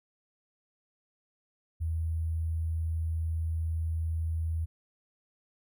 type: tone with sample-and-hold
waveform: sine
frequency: 81.2 Hz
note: E2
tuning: 26 cents flat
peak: -28 dBFS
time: 1.8-4.66 s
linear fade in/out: 20 ms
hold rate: 11025 Hz
effects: none